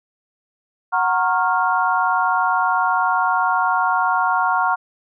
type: chord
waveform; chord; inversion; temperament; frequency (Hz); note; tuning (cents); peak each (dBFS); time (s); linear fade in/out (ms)
sine; Gb major seventh; none; equal with one note detuned; 740 / 932.3 / 1092.2 / 1396.9; Gb5 / Bb5 / Db6 / F6; 0 / 0 / -26 / 0; -21; 0.92-4.76; 20
effects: none